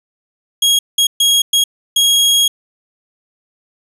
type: tone bursts at uneven times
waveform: sawtooth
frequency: 3289 Hz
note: G#7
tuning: 18 cents flat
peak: -6 dBFS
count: 5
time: 0.62-0.79 / 0.98-1.07 / 1.2-1.42 / 1.53-1.64 / 1.96-2.48 s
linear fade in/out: 5 ms
effects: resampled to 32000 Hz + 7-bit